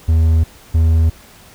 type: tone pair in turn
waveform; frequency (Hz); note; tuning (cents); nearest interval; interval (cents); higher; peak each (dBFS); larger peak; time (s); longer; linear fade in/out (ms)
triangle; 80.7 / 81; E2 / E2; -36 / -30; unison; 6; second; -7; neither; 0.08-0.44 / 0.74-1.1; neither; 10
effects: pink hiss -43 dBFS RMS until 1.54 s